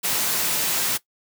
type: high-pass noise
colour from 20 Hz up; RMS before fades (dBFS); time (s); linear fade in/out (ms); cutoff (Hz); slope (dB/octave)
white; -23; 0.03-0.98; 20; 110; 24
effects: noise-tail reverb RT60 0.1 s tail -18 dB re dry